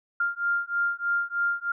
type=beating tone pair; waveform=sine; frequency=1396.9 / 1400.1 Hz; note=F6 / F6; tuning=0 / +4 cents; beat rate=3.2 Hz; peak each=-27 dBFS; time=0.2-1.72 s; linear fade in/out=5 ms; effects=none